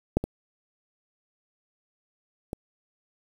clicks, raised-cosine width 2 ms, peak -7 / -16 / -18 dBFS, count 3, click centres 0.17 / 0.24 / 2.531 s, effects 7-bit

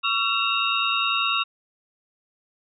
sine tone cluster, 1132 / 1354 / 2688 / 2798 / 3737 Hz, C#6 / E6 / E7 / F7 / A#7, +36 / +46 / +33 / +3 / +4 cents, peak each -27 dBFS, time 0.03-1.44 s, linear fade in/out 20 ms, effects none

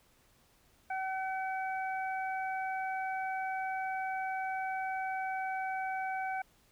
harmonic tone, 760 Hz, F#5, 46 cents sharp, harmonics 1 / 2 / 3, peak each -34 / -40 / -44 dBFS, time 0.9-6.42 s, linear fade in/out 5 ms, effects pink hiss -67 dBFS RMS until 6.71 s

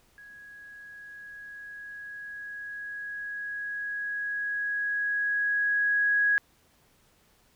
sine tone with level ramp, 1661.2 Hz, G#6, in tune, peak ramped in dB -46 to -20 dBFS, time 0.18-6.38 s, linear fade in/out 0 ms, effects pink hiss -64 dBFS RMS until 7.55 s

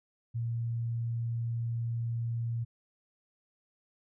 sine tone, 116.54 Hz, A#2, in tune, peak -30 dBFS, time 0.34-2.65 s, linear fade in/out 20 ms, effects none

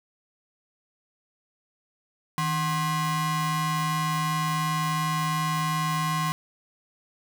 45% pulse ring-modulated tone, 451.4 Hz, A4, 44 cents sharp, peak -21 dBFS, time 2.38-6.32 s, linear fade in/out 0 ms, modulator 611 Hz, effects none

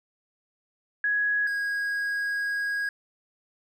sine / triangle tone pair in turn, 1669 / 1645.1 Hz, G#6 / G#6, +8 / -17 cents, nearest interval unison, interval 25 cents, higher first, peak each -22 / -24 dBFS, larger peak first, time 1.04-1.47 / 1.47-2.89 s, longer second, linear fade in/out 2 ms, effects none

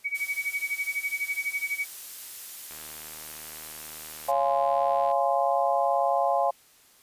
sine tone with tremolo, 2261 Hz, C#7, 34 cents sharp, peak -24 dBFS, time 0.04-1.86 s, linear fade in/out 20 ms, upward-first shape sine, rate 12 Hz, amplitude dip 90%
blue noise, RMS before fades -39 dBFS, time 0.14-4.32 s, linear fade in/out 20 ms
click train, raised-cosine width 0.3 ms, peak -29 dBFS, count 188, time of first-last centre 2.71-5.114 s, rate 77.8 Hz
sine chord, Db major seventh, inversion none, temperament just, 554.4 / 693 / 831.5 / 1039.4 Hz, Db5 / F5 / Ab5 / C6, 0 / -14 / +2 / -12 cents, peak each -27 / -25 / -27 / -30 dBFS, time 4.28-6.51 s, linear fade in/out 10 ms
effects white hiss -58 dBFS RMS until 7.02 s + resampled to 32000 Hz

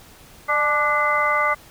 sine tone cluster, 597 / 865 / 1180 / 1473 / 2042 Hz, D5 / A5 / D6 / F#6 / C7, +28 / -30 / +8 / -8 / -43 cents, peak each -25 / -27 / -20 / -27 / -22 dBFS, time 0.48-1.55 s, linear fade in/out 20 ms, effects pink hiss -47 dBFS RMS until 1.7 s

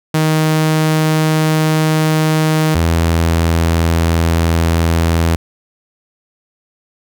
sawtooth tone pair in turn, 156.6 / 82.96 Hz, D#3 / E2, +11 / +12 cents, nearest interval major seventh, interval 1099 cents, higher first, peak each -7 dBFS, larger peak neither, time 0.14-2.75 / 2.75-5.36 s, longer neither, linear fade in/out 5 ms, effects none

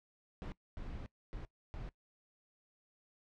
brown noise bursts at uneven times, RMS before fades -44 dBFS, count 4, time 0.42-0.52 / 0.77-1.06 / 1.33-1.45 / 1.74-1.89 s, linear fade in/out 0 ms, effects noise-tail reverb RT60 0.1 s tail -20 dB re dry + low-pass 4000 Hz 12 dB/octave

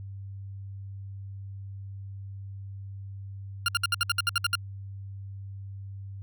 20% pulse tone bursts, 1400 Hz, F6, 4 cents sharp, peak -17 dBFS, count 11, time 3.66-4.554 s, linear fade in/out 2 ms, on 24 ms, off 63 ms, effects added 98 Hz sine -37 dBFS peak until 6.22 s

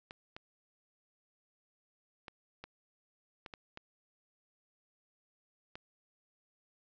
clicks, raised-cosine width 0.3 ms, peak -29 dBFS, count 8, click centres 0.109 / 0.365 / 2.282 / 2.64 / 3.462 / 3.538 / 3.774 / 5.755 s, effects resampled to 16000 Hz

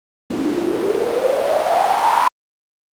white noise with band-pass filter sweep, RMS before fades -17 dBFS, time 0.3-2.28 s, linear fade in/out 5 ms, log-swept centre 270 to 1000 Hz, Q 9.2, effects Opus 48 kbps

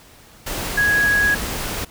sine tone in noise, 1661.2 Hz, G#6, in tune, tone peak -14 dBFS, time 0.77-1.35 s, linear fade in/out 10 ms, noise pink, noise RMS -26 dBFS, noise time 0.46-1.85 s, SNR +9 dB, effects pink hiss -47 dBFS RMS until 1.9 s

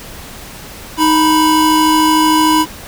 square tone pair together, 311.5 / 987.8 Hz, D#4 / B5, +2 / 0 cents, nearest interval octave + minor sixth, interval 1998 cents, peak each -12 dBFS, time 0.97-2.66 s, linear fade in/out 50 ms, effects pink hiss -32 dBFS RMS until 2.87 s

